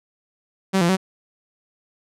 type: tone with pitch steps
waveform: sawtooth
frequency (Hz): 191.7 / 171.2 / 189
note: G3 / F3 / F#3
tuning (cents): -38 / -34 / +37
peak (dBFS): -12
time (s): 0.73-0.97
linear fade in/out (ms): 20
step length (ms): 80
effects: low-pass 10000 Hz 12 dB/octave